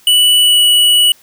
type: tone with pitch glide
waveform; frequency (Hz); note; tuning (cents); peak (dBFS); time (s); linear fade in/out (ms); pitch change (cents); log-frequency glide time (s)
square; 2960 to 2941; F#7 to F#7; 0 to -11; -7; 0.07-1.12; 2; -11; 0.41-0.59
effects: white hiss -47 dBFS RMS until 1.22 s